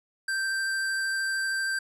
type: tone with vibrato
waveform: square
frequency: 1568 Hz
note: G6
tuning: in tune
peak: -27 dBFS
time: 0.28-1.79 s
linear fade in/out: 5 ms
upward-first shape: triangle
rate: 13 Hz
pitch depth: 8 cents each way
effects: resampled to 24000 Hz